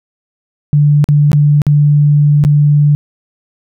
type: tone with dropouts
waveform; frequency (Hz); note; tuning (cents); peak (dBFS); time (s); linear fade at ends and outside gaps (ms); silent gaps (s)
sine; 146.83; D3; 0; -5; 0.73-2.95; 0; 1.042-1.088 / 1.317-1.331 / 1.618-1.667 / 2.439-2.449
effects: none